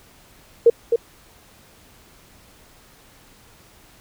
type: tone with echo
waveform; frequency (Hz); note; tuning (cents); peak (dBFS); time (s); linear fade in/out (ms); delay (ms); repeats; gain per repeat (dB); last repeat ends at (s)
sine; 466.2; A#4; 0; -7; 0.66-0.7; 5; 260; 1; -6; 0.96
effects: pink hiss -51 dBFS RMS until 4 s